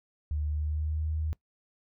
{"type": "tone with pitch glide", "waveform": "sine", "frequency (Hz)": [75, 78.05], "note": ["D2", "D#2"], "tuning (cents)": [37, 6], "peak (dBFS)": -28, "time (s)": [0.31, 1.33], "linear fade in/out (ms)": 0, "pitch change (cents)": 69, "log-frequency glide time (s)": [0.49, 1.07], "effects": ["noise-tail reverb RT60 0.1 s tail -21 dB re dry"]}